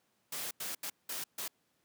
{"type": "noise bursts at uneven times", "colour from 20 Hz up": "white", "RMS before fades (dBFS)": -39, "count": 5, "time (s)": [[0.32, 0.51], [0.6, 0.75], [0.83, 0.9], [1.09, 1.24], [1.38, 1.48]], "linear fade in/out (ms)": 5, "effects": ["pink hiss -75 dBFS RMS until 1.84 s", "high-pass 150 Hz 12 dB/octave"]}